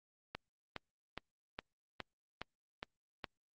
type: click train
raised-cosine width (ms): 0.3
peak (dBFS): -24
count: 8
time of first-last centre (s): 0.35-3.243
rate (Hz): 2.42
effects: Opus 48 kbps